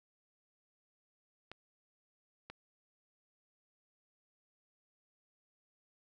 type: clicks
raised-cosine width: 0.3 ms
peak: -30 dBFS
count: 2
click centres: 1.516 / 2.5 s
effects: none